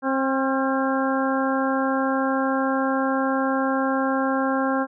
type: harmonic tone with a mistuned harmonic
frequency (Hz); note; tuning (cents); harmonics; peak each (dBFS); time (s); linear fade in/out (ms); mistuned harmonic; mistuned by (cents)
266.6; C4; +33; 1 / 2 / 3 / 4 / 5 / 6; -23 / -26 / -28 / -29 / -30 / -31; 0.02-4.87; 50; 5; +43
effects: none